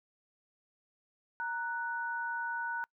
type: tone pair together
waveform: sine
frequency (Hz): 932.3 / 1482.5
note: A#5 / F#6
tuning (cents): 0 / +3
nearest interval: minor sixth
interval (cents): 803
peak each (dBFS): -37 / -35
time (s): 1.4-2.84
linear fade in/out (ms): 0
effects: noise-tail reverb RT60 0.1 s tail -26 dB re dry